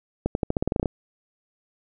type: accelerating click train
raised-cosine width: 2 ms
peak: -9 dBFS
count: 12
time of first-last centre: 0.26-0.858 s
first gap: 91 ms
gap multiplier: 0.89
effects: none